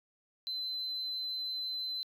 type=tone; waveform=sine; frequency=4053 Hz; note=B7; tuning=44 cents sharp; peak=-33 dBFS; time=0.47-2.03 s; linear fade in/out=0 ms; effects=tanh soft clip ceiling -31 dBFS